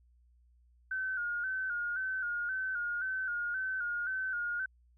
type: tone with vibrato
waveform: sine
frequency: 1478 Hz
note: F#6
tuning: 2 cents flat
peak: -32 dBFS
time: 0.91-4.66 s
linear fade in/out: 5 ms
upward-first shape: square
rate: 1.9 Hz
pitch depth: 60 cents each way
effects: added 60 Hz sine -62 dBFS peak until 4.97 s